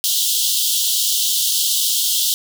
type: high-pass noise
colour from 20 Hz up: pink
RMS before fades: -18 dBFS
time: 0.04-2.34 s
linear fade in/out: 0 ms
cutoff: 3000 Hz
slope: 96 dB/octave
effects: none